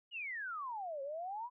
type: exponential two-way sweep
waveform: sine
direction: down then up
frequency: 2960 to 535 to 1009 Hz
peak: -39 dBFS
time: 0.11-1.5 s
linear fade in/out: 50 ms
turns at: 1.02 s
effects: none